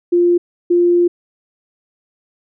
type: tone pair in turn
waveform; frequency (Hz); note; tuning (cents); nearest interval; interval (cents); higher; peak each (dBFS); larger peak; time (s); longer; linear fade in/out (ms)
sine; 349.2 / 349.2; F4 / F4; 0 / 0; unison; 0; neither; -9; neither; 0.12-0.38 / 0.7-1.08; second; 10
effects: none